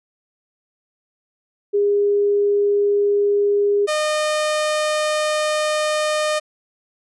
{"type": "tone pair in turn", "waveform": ["sine", "sawtooth"], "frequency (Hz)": [407.4, 610.4], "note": ["G#4", "D#5"], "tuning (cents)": [-33, -33], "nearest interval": "perfect fifth", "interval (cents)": 700, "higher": "second", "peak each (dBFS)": -14, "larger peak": "neither", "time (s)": [[1.73, 3.87], [3.87, 6.4]], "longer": "second", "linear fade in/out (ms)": 20, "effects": ["resampled to 24000 Hz"]}